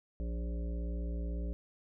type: harmonic tone with a mistuned harmonic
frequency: 58.27 Hz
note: A#1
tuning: in tune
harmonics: 1 / 3 / 5 / 7 / 9 / 10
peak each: -34 / -44 / -48 / -51 / -53 / -54 dBFS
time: 0.2-1.53 s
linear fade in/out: 0 ms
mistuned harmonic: 3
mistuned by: +20 cents
effects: none